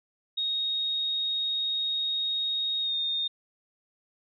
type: tone with pitch glide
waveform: sine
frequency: 3741 to 3672 Hz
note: A#7 to A#7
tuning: +5 to -27 cents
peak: -26 dBFS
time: 0.37-3.28 s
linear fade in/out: 10 ms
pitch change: -32 cents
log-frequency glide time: 2.81-2.94 s
effects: none